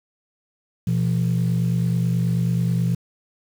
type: tone pair together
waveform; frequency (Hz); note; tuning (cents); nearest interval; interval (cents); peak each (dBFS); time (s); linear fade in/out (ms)
sine; 122 / 171.29; B2 / F3; -21 / -33; tritone; 588; -19; 0.87-2.95; 5
effects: tanh soft clip ceiling -14 dBFS + 7-bit